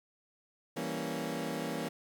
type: chord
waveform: 20% pulse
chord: E diminished seventh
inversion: none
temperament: equal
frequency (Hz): 164.81 / 196 / 233.1 / 277.2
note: E3 / G3 / Bb3 / Db4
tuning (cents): 0 / 0 / 0 / 0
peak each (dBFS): -35 / -38 / -34 / -35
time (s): 0.76-1.89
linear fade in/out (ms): 10
effects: 11-bit